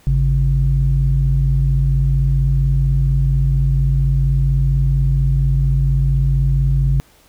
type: tone pair together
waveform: sine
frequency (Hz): 52.4 / 136.7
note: G#1 / C#3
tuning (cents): +16 / -24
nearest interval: octave + perfect fourth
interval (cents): 1660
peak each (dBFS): -14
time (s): 0.07-7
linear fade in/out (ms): 0
effects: tanh soft clip ceiling -5 dBFS + pink hiss -51 dBFS RMS until 7.28 s